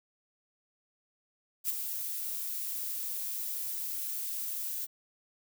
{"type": "noise with ADSR envelope", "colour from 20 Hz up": "violet", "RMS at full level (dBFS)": -29, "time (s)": [1.64, 4.87], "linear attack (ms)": 52, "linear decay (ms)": 20, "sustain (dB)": -7, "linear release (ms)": 28, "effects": []}